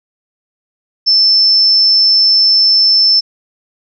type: tone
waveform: sine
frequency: 5300 Hz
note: E8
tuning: 9 cents sharp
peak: -6 dBFS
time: 1.06-3.21 s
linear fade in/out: 20 ms
effects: none